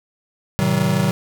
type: chord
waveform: square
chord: A diminished seventh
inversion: none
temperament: just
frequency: 110 / 132 / 158.4 / 190.08 Hz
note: A2 / C3 / Eb3 / Gb3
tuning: 0 / +16 / +31 / +47 cents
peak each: -26 / -23 / -22 / -20 dBFS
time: 0.59-1.11 s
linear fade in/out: 0 ms
effects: none